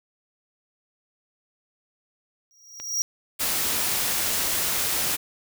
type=tone with exponential growth; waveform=square; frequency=5690 Hz; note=F8; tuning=31 cents sharp; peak=-20 dBFS; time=2.51-3.02 s; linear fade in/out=0 ms; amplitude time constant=110 ms
type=clicks; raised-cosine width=0.2 ms; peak=-22 dBFS; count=3; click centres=2.8 / 4.317 / 4.84 s
type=noise; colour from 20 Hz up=white; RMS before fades=-25 dBFS; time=3.39-5.17 s; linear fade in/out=20 ms
effects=none